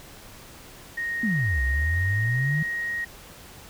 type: tone with pitch glide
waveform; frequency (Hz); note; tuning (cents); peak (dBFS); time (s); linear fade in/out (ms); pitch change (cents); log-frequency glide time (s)
sine; 1864.7 to 1879.8; A#6 to A#6; 0 to +14; -26; 0.97-3.05; 10; +14; 2.28-2.58
type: exponential two-way sweep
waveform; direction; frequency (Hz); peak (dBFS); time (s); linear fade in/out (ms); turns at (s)
sine; down then up; 240 to 63.6 to 159.2; -22; 1.23-2.63; 5; 1.62
effects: pink hiss -46 dBFS RMS until 3.69 s